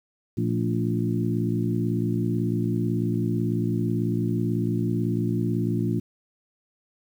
harmonic tone with a mistuned harmonic, 58.1 Hz, A#1, 5 cents flat, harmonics 2 / 3 / 4 / 5 / 6, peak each -26 / -28 / -29 / -30 / -31 dBFS, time 0.37-6 s, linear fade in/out 10 ms, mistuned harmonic 4, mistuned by -60 cents, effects 9-bit

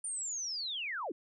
sine linear sweep, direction down, 9170 to 256.1 Hz, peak -35 dBFS, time 0.04-1.12 s, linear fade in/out 5 ms, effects none

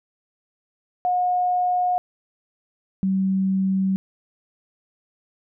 sine tone pair in turn, 722 / 191.23 Hz, F#5 / G3, -43 / -43 cents, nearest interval octave + major seventh, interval 2300 cents, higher first, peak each -18 dBFS, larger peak neither, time 1.05-1.98 / 3.03-3.96 s, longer neither, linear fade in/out 0 ms, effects none

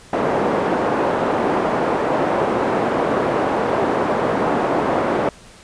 pink band-pass noise, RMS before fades -19 dBFS, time 0.13-5.29 s, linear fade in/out 2 ms, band 310 to 940 Hz, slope 12 dB/octave, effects pink hiss -44 dBFS RMS until 5.63 s + resampled to 22050 Hz

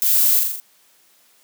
violet noise with echo, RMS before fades -18 dBFS, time 0.02-0.39 s, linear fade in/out 0 ms, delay 42 ms, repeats 5, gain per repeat -3 dB, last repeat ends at 0.6 s, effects white hiss -56 dBFS RMS until 1.43 s + high-pass 200 Hz 12 dB/octave

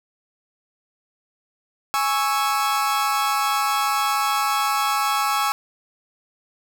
40% pulse chord, C# minor, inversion second, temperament equal, 830.6 / 1108.7 / 1318.5 Hz, G#5 / C#6 / E6, 0 / 0 / 0 cents, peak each -23 dBFS, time 1.94-5.52 s, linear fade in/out 0 ms, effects none

